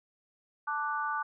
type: chord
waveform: sine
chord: D major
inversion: second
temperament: equal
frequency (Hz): 880 / 1174.7 / 1480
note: A5 / D6 / F#6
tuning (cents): 0 / 0 / 0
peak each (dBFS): -35 / -33 / -35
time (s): 0.67-1.23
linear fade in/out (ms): 10
effects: none